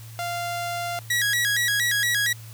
sawtooth tone, 695 Hz, F5, 9 cents flat, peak -23 dBFS, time 0.19-0.99 s, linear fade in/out 0 ms
sawtooth tone with vibrato, 1786 Hz, A6, 25 cents sharp, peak -17 dBFS, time 1.1-2.33 s, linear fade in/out 5 ms, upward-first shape square, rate 4.3 Hz, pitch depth 130 cents each way
effects added 112 Hz sine -39 dBFS peak until 2.53 s + white hiss -48 dBFS RMS until 2.53 s

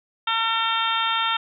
harmonic tone, 453.2 Hz, A#4, 49 cents flat, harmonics 2 / 3 / 4 / 5 / 6 / 7 / 8, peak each -27 / -24 / -32 / -34 / -31 / -28 / -28 dBFS, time 0.27-1.37 s, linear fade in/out 5 ms, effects none

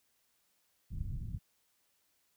pink low-pass noise, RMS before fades -39 dBFS, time 0.9-1.39 s, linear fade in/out 20 ms, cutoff 160 Hz, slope 24 dB/octave, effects white hiss -75 dBFS RMS until 2.36 s

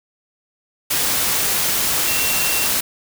sine tone in noise, 2724 Hz, F7, 44 cents flat, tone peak -25 dBFS, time 2.07-2.67 s, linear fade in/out 10 ms, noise white, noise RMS -19 dBFS, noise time 0.9-2.81 s, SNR -9 dB, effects none

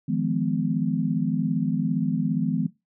sine chord, F half-diminished seventh, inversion third, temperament just, 157.15 / 174.61 / 209.5 / 251.4 Hz, Eb3 / F3 / Ab3 / Cb4, +18 / 0 / +15 / +31 cents, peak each -27 dBFS, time 0.08-2.67 s, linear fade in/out 10 ms, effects noise-tail reverb RT60 0.2 s tail -18 dB re dry

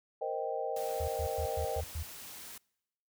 sine chord, C minor seventh, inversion third, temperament equal, 466.2 / 523.3 / 622.3 / 784 Hz, Bb4 / C5 / Eb5 / G5, 0 / 0 / 0 / 0 cents, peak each -38 dBFS, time 0.21-1.81 s, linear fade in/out 10 ms
white noise, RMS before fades -47 dBFS, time 0.76-2.58 s, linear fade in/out 5 ms
sine tone bursts, 79.1 Hz, D#2, 29 cents sharp, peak -34 dBFS, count 6, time 1-2.03 s, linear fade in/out 5 ms, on 80 ms, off 110 ms
effects noise-tail reverb RT60 0.9 s tail -26 dB re dry

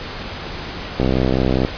click train, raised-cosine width 2 ms, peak -4 dBFS, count 43, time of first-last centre 1-1.649 s, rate 64.7 Hz, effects pink hiss -29 dBFS RMS until 1.77 s + resampled to 11025 Hz

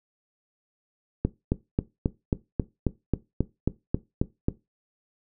click train, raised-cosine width 3 ms, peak -9 dBFS, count 13, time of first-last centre 1.25-4.485 s, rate 3.71 Hz, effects noise-tail reverb RT60 0.2 s tail -17 dB re dry

